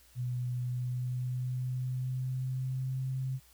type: tone with pitch glide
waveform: sine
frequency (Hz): 123.9 to 131.27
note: B2 to C3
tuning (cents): +6 to +6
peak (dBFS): -31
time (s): 0.15-3.4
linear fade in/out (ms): 50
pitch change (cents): +100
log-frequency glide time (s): 0.6-3.09
effects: added 60 Hz sine -63 dBFS peak until 3.53 s + white hiss -62 dBFS RMS until 3.53 s